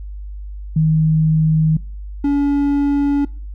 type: tone pair in turn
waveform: sine / triangle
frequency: 157.5 / 284.2 Hz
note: D#3 / C#4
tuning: +21 / +43 cents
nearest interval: minor seventh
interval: 1022 cents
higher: second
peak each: -11 dBFS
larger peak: neither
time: 0.76-1.77 / 2.24-3.25 s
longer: neither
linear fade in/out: 5 ms
effects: noise-tail reverb RT60 0.4 s tail -23 dB re dry + added 50 Hz sine -27 dBFS peak until 3.54 s